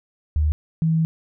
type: tone pair in turn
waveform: sine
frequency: 76.1 / 161.57 Hz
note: D#2 / E3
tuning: -38 / -34 cents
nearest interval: octave + minor second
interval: 1304 cents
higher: second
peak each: -16 dBFS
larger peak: neither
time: 0.36-0.52 / 0.82-1.05 s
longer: second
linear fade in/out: 0 ms
effects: none